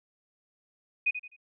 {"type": "tone with echo", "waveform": "sine", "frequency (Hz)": 2489, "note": "D#7", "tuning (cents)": 0, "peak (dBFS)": -22, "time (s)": [1.06, 1.11], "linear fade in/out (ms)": 10, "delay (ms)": 85, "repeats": 3, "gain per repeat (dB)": -10, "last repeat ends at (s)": 1.365, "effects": []}